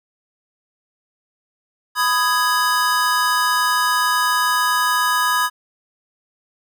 square chord, G# minor, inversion first, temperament just, 996.7 / 1245.9 / 1661.2 Hz, B5 / D#6 / G#6, +16 / +2 / 0 cents, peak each -21 dBFS, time 1.95-5.5 s, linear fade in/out 50 ms, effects none

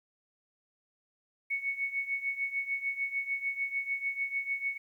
sine tone with tremolo, 2217 Hz, C#7, in tune, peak -27 dBFS, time 1.5-4.78 s, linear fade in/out 10 ms, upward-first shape triangle, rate 6.7 Hz, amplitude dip 85%, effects 11-bit

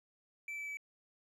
triangle tone with pitch steps, 2324 / 2309 / 2295 Hz, D7 / D7 / D7, -19 / -30 / -40 cents, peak -38 dBFS, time 0.48-0.771 s, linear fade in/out 2 ms, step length 97 ms, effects none

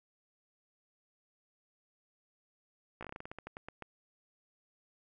slowing click train, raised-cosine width 0.5 ms, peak -28 dBFS, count 15, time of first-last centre 3.01-3.823 s, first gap 16 ms, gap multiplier 1.18, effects none

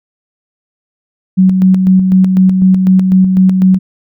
sine tone with tremolo, 187.2 Hz, F#3, 20 cents sharp, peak -3 dBFS, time 1.37-3.79 s, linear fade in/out 20 ms, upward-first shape square, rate 4 Hz, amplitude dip 40%, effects none

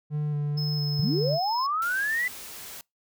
triangle tone with vibrato, 148.1 Hz, D3, 15 cents sharp, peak -23 dBFS, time 0.1-1.39 s, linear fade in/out 50 ms, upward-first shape square, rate 2.2 Hz, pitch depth 17 cents each way
triangle tone, 5180 Hz, E8, 31 cents flat, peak -30 dBFS, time 0.57-1.67 s, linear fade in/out 10 ms
sine linear sweep, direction up, 108.9 to 2020 Hz, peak -24 dBFS, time 0.99-2.28 s, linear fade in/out 5 ms
white noise, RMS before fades -41 dBFS, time 1.82-2.81 s, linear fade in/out 0 ms
effects noise-tail reverb RT60 0.2 s tail -26 dB re dry

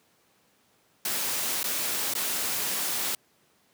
white noise with dropouts, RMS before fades -29 dBFS, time 1.05-3.15 s, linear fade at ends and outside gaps 2 ms, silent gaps 1.631-1.641 / 2.138-2.151 s, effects pink hiss -65 dBFS RMS until 3.73 s + high-pass 150 Hz 12 dB/octave

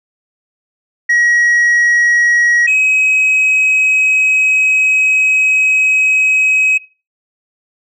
sine tone pair in turn, 1905 / 2543 Hz, A#6 / D#7, +37 / +37 cents, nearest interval perfect fourth, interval 500 cents, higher second, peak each -6 dBFS, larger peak neither, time 1.09-2.67 / 2.67-6.78 s, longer second, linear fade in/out 10 ms, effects noise-tail reverb RT60 0.3 s tail -19 dB re dry + tanh soft clip ceiling -7 dBFS

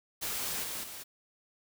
white noise with level steps, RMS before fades -35 / -38 / -44 dBFS, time 0.21-1.04 s, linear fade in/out 20 ms, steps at 0.63 / 0.83 s, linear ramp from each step 10 ms, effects none

